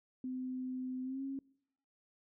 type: tone with pitch glide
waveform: sine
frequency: 256.2 to 271.4 Hz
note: C4 to C#4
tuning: -36 to -36 cents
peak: -37 dBFS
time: 0.24-1.39 s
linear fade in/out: 2 ms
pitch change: +100 cents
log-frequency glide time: 1.03-1.22 s
effects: noise-tail reverb RT60 0.7 s tail -24 dB re dry